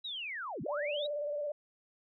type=linear two-way sweep; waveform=sine; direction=down then up; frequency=3951 to 118.2 to 3951 Hz; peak=-37 dBFS; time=0.04-1.07 s; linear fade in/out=10 ms; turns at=0.62 s
type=tone with vibrato; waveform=sine; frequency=587.3 Hz; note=D5; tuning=in tune; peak=-33 dBFS; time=0.66-1.52 s; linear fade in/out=5 ms; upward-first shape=square; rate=18 Hz; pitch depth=32 cents each way
effects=none